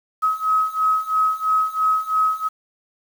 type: beating tone pair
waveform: sine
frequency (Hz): 1274 / 1277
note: D#6 / D#6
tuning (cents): +41 / +45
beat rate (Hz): 3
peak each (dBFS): -21 / -19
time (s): 0.22-2.49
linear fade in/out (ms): 20
effects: 7-bit